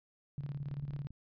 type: tone with tremolo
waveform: sine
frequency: 141.8 Hz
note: C#3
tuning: 40 cents sharp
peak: -35 dBFS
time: 0.38-1.07 s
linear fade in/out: 0 ms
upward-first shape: square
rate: 18 Hz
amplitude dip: 65%
type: clicks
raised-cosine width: 5 ms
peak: -38 dBFS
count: 7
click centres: 0.711 / 0.798 / 0.839 / 0.899 / 0.932 / 0.967 / 1.106 s
effects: resampled to 11025 Hz